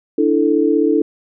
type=chord; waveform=sine; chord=D suspended second; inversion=none; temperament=equal; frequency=293.7 / 329.6 / 440 Hz; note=D4 / E4 / A4; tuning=0 / 0 / 0 cents; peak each=-16 dBFS; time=0.18-1.02 s; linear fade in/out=5 ms; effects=none